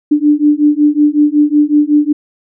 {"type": "beating tone pair", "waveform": "sine", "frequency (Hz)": [293.7, 299.1], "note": ["D4", "D4"], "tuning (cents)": [0, 32], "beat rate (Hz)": 5.4, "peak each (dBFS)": -10, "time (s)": [0.11, 2.13], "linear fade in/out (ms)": 10, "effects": []}